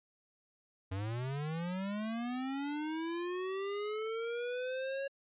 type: linear sweep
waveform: square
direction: up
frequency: 91.8 to 554.4 Hz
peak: -36 dBFS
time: 0.91-5.08 s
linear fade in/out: 10 ms
effects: resampled to 8000 Hz